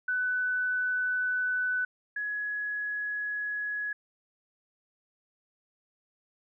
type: tone pair in turn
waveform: sine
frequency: 1498 / 1680.7 Hz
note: F#6 / G#6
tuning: +21 / +20 cents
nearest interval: major second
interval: 199 cents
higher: second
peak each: -26 / -30 dBFS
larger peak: first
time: 0.08-1.85 / 2.16-3.93 s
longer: neither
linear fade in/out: 5 ms
effects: none